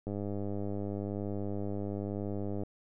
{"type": "click train", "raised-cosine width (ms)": 2, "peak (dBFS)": -24, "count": 260, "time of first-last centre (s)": [0.07, 2.634], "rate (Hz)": 101, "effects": []}